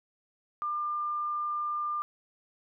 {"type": "tone", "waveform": "sine", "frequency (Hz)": 1198, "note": "D6", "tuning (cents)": 34, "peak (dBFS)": -29, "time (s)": [0.62, 2.02], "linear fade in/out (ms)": 0, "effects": []}